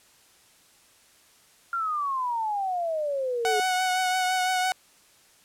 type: exponential sweep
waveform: sine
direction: down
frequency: 1396.9 to 415.3 Hz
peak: -25 dBFS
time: 1.73-3.6 s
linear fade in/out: 2 ms
type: tone with vibrato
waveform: sawtooth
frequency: 740 Hz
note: F#5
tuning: in tune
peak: -19 dBFS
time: 3.45-4.72 s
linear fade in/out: 0 ms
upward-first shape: triangle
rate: 5.9 Hz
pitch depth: 24 cents each way
effects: white hiss -58 dBFS RMS until 5.44 s + low-pass 11000 Hz 12 dB/octave